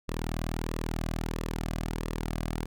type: tone with flanger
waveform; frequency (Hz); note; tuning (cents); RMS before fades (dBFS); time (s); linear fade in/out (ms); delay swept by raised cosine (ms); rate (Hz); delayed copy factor
sawtooth; 40.18; E1; -44; -33; 0.08-2.66; 10; 1.3 to 2.23; 1.5; -0.5
effects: none